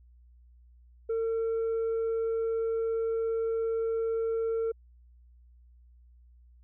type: tone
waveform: sine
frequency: 452.9 Hz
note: A#4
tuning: 50 cents flat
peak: -24 dBFS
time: 1.09-4.72 s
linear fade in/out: 10 ms
effects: tanh soft clip ceiling -26 dBFS + added 60 Hz sine -54 dBFS peak until 6.63 s